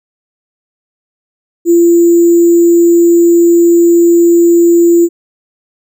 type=tone with sample-and-hold; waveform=sine; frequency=341.6 Hz; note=F4; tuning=38 cents flat; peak=-3 dBFS; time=1.65-5.09 s; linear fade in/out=50 ms; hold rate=7350 Hz; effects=none